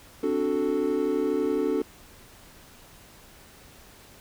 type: chord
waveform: triangle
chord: D dominant seventh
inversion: third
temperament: equal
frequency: 261.6 / 293.7 / 370 / 440 Hz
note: C4 / D4 / F#4 / A4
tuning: 0 / 0 / 0 / 0 cents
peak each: -30 / -26 / -27 / -25 dBFS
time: 0.23-1.82 s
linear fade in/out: 5 ms
effects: pink hiss -51 dBFS RMS until 4.2 s